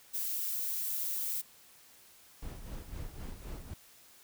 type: noise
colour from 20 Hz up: violet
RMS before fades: -35 dBFS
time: 0.13-1.42 s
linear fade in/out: 20 ms
type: noise with tremolo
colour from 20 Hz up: brown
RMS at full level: -40 dBFS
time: 2.42-3.74 s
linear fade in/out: 5 ms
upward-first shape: sine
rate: 3.9 Hz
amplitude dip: 65%
effects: white hiss -59 dBFS RMS until 4.23 s